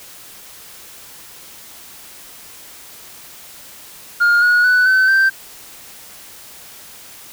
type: tone with pitch steps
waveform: sine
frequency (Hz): 1416 / 1451.6 / 1488.1 / 1525.5 / 1563.9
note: F6 / F#6 / F#6 / G6 / G6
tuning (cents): +23 / -34 / +9 / -48 / -5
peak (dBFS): -7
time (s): 4.2-5.3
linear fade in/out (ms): 20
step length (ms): 220
effects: tanh soft clip ceiling -9 dBFS + white hiss -39 dBFS RMS until 7.32 s